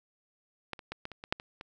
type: clicks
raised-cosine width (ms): 0.3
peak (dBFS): -19 / -29 / -21 / -22 / -28 / -26 / -11 / -27 / -26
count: 9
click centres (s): 0.733 / 0.792 / 0.92 / 1.054 / 1.117 / 1.239 / 1.325 / 1.399 / 1.611
effects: none